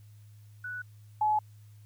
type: tone pair in turn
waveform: sine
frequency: 1480 / 852 Hz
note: F#6 / G#5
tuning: 0 / +44 cents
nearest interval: minor seventh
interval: 956 cents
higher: first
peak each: -35 / -23 dBFS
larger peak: second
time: 0.64-0.82 / 1.21-1.39 s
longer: neither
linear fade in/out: 5 ms
effects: added 105 Hz sine -50 dBFS peak until 1.85 s + white hiss -68 dBFS RMS until 1.85 s